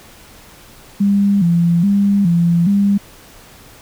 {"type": "tone with vibrato", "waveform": "sine", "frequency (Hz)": 185, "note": "F#3", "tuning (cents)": 0, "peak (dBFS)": -10, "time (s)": [1, 2.98], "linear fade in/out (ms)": 10, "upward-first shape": "square", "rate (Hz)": 1.2, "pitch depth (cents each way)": 140, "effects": ["pink hiss -42 dBFS RMS until 3.81 s"]}